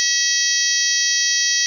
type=harmonic tone; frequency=645 Hz; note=E5; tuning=38 cents flat; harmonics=3 / 4 / 5 / 6 / 7 / 8 / 9 / 10; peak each=-22 / -32 / -26 / -28 / -23 / -24 / -20 / -30 dBFS; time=0-1.66 s; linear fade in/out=0 ms; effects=8-bit